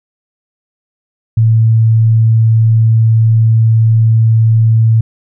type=tone; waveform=sine; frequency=112.3 Hz; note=A2; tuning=36 cents sharp; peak=-5 dBFS; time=1.37-5.01 s; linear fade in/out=5 ms; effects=none